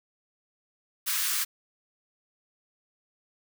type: high-pass noise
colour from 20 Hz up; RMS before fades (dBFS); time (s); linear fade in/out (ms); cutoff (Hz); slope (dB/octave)
white; -28; 1.06-1.45; 20; 1100; 48
effects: none